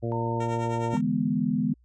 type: harmonic tone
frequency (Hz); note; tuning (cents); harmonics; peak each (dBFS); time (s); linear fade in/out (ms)
116.54; A#2; 0; 1 / 2 / 3 / 4 / 5 / 6; -29 / -34 / -33 / -35 / -36 / -42; 0.02-0.96; 20
type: tone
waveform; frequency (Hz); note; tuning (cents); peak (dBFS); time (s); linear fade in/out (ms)
sine; 909; A#5; -44; -31; 0.12-0.97; 0
type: tone with tremolo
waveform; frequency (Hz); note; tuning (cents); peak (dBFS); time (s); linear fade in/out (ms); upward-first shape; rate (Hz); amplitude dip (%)
10% pulse; 459.2; A#4; -26; -28; 0.4-1.01; 5; triangle; 9.6; 85
type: chord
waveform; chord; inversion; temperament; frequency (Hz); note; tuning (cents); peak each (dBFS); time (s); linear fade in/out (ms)
sine; E dominant seventh; third; equal; 146.83 / 164.81 / 207.7 / 246.9; D3 / E3 / G#3 / B3; 0 / 0 / 0 / 0; -32 / -30 / -27 / -26; 0.93-1.74; 5
effects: added 60 Hz sine -57 dBFS peak until 1.84 s + resampled to 22050 Hz